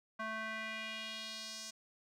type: tone with band-pass filter sweep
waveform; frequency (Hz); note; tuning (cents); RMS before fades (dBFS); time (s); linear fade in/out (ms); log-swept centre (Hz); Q
square; 220; A3; 0; -43; 0.19-1.71; 10; 1300 to 6100; 2.1
effects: none